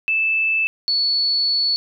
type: tone pair in turn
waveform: sine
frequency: 2632 / 4426 Hz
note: E7 / C#8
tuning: -3 / -3 cents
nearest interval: major sixth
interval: 900 cents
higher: second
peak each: -16 dBFS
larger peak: neither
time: 0.08-0.67 / 0.88-1.76 s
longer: second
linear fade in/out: 0 ms
effects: none